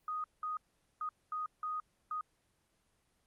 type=tone bursts at uneven times; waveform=sine; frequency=1244.5 Hz; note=D#6; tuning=in tune; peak=-35 dBFS; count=6; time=0.08-0.24 / 0.43-0.57 / 1.01-1.09 / 1.32-1.46 / 1.63-1.8 / 2.11-2.21 s; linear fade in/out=2 ms; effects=pink hiss -75 dBFS RMS until 3.26 s + Opus 24 kbps